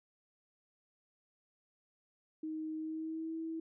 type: tone with pitch glide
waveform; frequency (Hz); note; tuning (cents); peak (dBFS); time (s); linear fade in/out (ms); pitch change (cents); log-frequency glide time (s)
sine; 313.7 to 324.4; D#4 to E4; +14 to -28; -37; 2.43-3.6; 5; +58; 2.76-3.35
effects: none